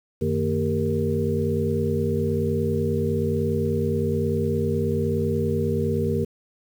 sine tone cluster, 92.8 / 153.9 / 230.3 / 395 / 464.8 Hz, F#2 / D#3 / A#3 / G4 / A#4, +6 / -19 / -21 / +13 / -5 cents, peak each -27 dBFS, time 0.21-6.25 s, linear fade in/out 10 ms, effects 8-bit

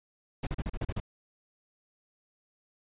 brown noise bursts, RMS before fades -32 dBFS, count 8, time 0.43-1.001 s, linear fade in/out 5 ms, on 39 ms, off 37 ms, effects resampled to 8000 Hz

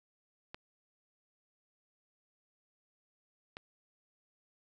clicks, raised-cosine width 0.3 ms, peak -27 dBFS, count 2, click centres 0.545 / 3.569 s, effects none

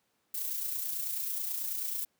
violet noise with amplitude modulation, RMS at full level -33 dBFS, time 0.34-2.05 s, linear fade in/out 5 ms, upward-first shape sine, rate 29.2 Hz, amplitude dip 40%, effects pink hiss -75 dBFS RMS until 2.19 s + high-pass 150 Hz 12 dB/octave

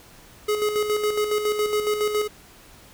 square tone with tremolo, 421.4 Hz, G#4, 25 cents sharp, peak -20 dBFS, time 0.48-2.28 s, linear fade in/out 10 ms, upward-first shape square, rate 7.2 Hz, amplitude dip 50%, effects pink hiss -49 dBFS RMS until 2.93 s

